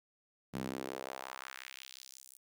sawtooth tone with high-pass filter sweep, 65.6 Hz, C2, 5 cents sharp, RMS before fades -45 dBFS, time 0.53-2.38 s, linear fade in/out 20 ms, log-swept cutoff 170 to 10000 Hz, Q 1.6, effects none

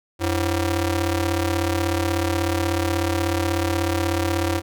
sawtooth ring-modulated tone, 211.6 Hz, G#3, 33 cents sharp, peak -13 dBFS, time 0.19-4.62 s, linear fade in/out 50 ms, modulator 124 Hz, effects none

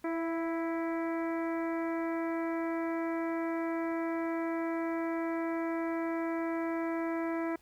harmonic tone with a mistuned harmonic, 329.6 Hz, E4, in tune, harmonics 1 / 2 / 3 / 4 / 5 / 6 / 7, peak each -32 / -38 / -42 / -45 / -47 / -47 / -50 dBFS, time 0.04-7.56 s, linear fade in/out 5 ms, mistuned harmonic 2, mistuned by +20 cents, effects pink hiss -65 dBFS RMS until 7.61 s

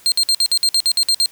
35% pulse tone bursts, 4186 Hz, C8, in tune, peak -11 dBFS, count 11, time 0.06-1.259 s, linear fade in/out 0 ms, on 59 ms, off 55 ms, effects white hiss -47 dBFS RMS until 1.31 s

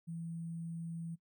sine tone with sample-and-hold, 166.4 Hz, E3, 17 cents sharp, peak -39 dBFS, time 0.07-1.16 s, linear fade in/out 20 ms, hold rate 8820 Hz, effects noise-tail reverb RT60 0.1 s tail -21 dB re dry

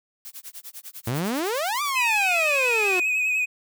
blue noise with tremolo, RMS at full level -37 dBFS, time 0.25-1.94 s, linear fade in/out 0 ms, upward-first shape sine, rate 10 Hz, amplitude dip 100%
sawtooth exponential two-way sweep, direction up then down, 109.6 to 1200 to 351.6 Hz, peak -20 dBFS, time 1.07-3 s, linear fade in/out 5 ms, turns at 1.82 s
triangle tone with vibrato, 2522 Hz, D#7, 23 cents sharp, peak -19 dBFS, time 1.95-3.46 s, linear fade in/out 20 ms, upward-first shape triangle, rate 10 Hz, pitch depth 49 cents each way
effects none

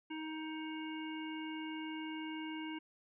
harmonic tone with a mistuned harmonic, 313.7 Hz, D#4, 14 cents sharp, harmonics 1 / 3 / 5 / 7 / 9, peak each -41 / -49 / -53 / -51 / -51 dBFS, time 0.1-2.79 s, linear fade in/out 10 ms, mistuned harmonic 7, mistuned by +16 cents, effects none

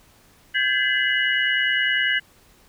sine tone cluster, 1578 / 1708 / 2029 / 2925 Hz, G6 / G#6 / B6 / F#7, +11 / +48 / +46 / -21 cents, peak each -24 dBFS, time 0.54-2.2 s, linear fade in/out 20 ms, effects pink hiss -55 dBFS RMS until 2.68 s

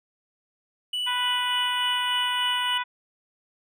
triangle tone, 2960 Hz, F#7, in tune, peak -24 dBFS, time 0.93-2.78 s, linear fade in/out 5 ms
harmonic tone, 493.9 Hz, B4, in tune, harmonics 2 / 3 / 4 / 5 / 6 / 7, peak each -28 / -32 / -34 / -36 / -38 / -39 dBFS, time 1.06-2.84 s, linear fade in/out 20 ms
effects none

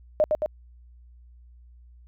sine tone with echo, 612 Hz, D#5, 29 cents flat, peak -16 dBFS, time 0.2-0.24 s, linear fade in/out 0 ms, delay 110 ms, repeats 2, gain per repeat -3 dB, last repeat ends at 0.46 s, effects added 60 Hz sine -48 dBFS peak until 2.07 s

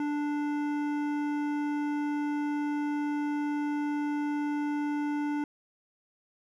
sine tone with hard clipping, 293.7 Hz, D4, in tune, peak -30 dBFS, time 0-5.44 s, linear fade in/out 2 ms, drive 13 dB, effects none

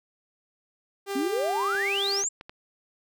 sawtooth tone, 397 Hz, G4, 22 cents sharp, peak -25 dBFS, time 1.06-2.25 s, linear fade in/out 50 ms
sine exponential sweep, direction up, 251.5 to 7620 Hz, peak -25 dBFS, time 1.15-2.29 s, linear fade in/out 10 ms
clicks, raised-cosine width 0.3 ms, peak -25 dBFS, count 4, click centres 1.751 / 2.238 / 2.411 / 2.495 s
effects none

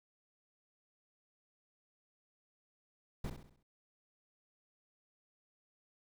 brown noise with echo, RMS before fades -39 dBFS, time 3.24-3.3 s, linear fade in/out 5 ms, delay 66 ms, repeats 5, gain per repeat -7 dB, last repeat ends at 3.63 s, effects none

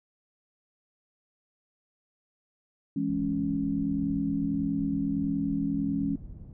sine chord, C# minor, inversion first, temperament just, 166.31 / 207.9 / 277.2 Hz, E3 / G#3 / C#4, +16 / +2 / 0 cents, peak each -33 / -31 / -28 dBFS, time 2.96-6.16 s, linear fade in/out 5 ms
pink low-pass noise, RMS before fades -43 dBFS, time 3.09-6.53 s, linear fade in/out 2 ms, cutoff 170 Hz, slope 12 dB/octave
effects none

